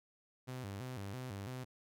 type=tone with vibrato; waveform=sawtooth; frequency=112.6 Hz; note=A2; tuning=40 cents sharp; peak=-38 dBFS; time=0.47-1.65 s; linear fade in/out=20 ms; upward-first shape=square; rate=3 Hz; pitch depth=220 cents each way; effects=none